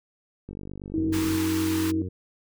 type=click train; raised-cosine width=3 ms; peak=-25 dBFS; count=43; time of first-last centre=0.49-1.351 s; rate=48.8 Hz
type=tone; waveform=sine; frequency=320 Hz; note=D#4; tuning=49 cents sharp; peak=-23 dBFS; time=0.94-2.02 s; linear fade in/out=2 ms
type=harmonic tone; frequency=92.5 Hz; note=F#2; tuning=in tune; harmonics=1 / 2 / 3 / 4 / 5; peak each=-31 / -38 / -40 / -41 / -41 dBFS; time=0.97-2.09 s; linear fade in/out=10 ms
type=high-pass noise; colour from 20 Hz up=pink; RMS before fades=-35 dBFS; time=1.12-1.92 s; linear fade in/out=20 ms; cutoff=840 Hz; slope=96 dB/octave
effects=none